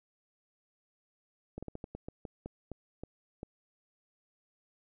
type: slowing click train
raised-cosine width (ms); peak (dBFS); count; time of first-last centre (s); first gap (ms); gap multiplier
2; -27; 12; 1.58-3.431; 46; 1.24
effects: none